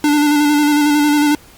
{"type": "tone with vibrato", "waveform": "square", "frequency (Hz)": 294.9, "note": "D4", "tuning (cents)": 7, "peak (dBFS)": -11, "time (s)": [0.04, 1.35], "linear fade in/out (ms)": 2, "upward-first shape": "square", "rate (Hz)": 11, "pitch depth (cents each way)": 23, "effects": ["pink hiss -44 dBFS RMS until 1.57 s", "Opus 48 kbps"]}